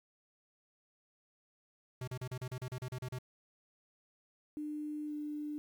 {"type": "tone bursts", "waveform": "square", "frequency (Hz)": 126.8, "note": "B2", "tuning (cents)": 46, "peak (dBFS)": -39, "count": 12, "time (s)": [2.01, 3.187], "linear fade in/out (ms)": 5, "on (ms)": 66, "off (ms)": 35}
{"type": "tone with pitch glide", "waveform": "sine", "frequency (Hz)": [300, 297.8], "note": ["D4", "D4"], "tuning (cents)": [37, 24], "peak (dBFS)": -37, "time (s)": [4.57, 5.58], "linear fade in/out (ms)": 0, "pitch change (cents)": -13, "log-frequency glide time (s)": [5.07, 5.13]}
{"effects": ["11-bit"]}